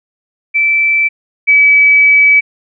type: tone pair in turn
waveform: sine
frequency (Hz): 2325 / 2289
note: D7 / D7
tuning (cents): -18 / -45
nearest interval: unison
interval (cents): 27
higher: first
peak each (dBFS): -8 / -4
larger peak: second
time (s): 0.54-1.09 / 1.47-2.41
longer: second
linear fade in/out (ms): 20
effects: none